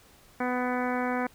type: harmonic tone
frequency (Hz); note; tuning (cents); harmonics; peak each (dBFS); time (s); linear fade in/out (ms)
249.3; B3; +16; 1 / 2 / 3 / 4 / 5 / 6 / 7 / 8 / 9; -30 / -33 / -33 / -36 / -39 / -37 / -40 / -42 / -42; 0.4-1.27; 5
effects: pink hiss -57 dBFS RMS until 1.34 s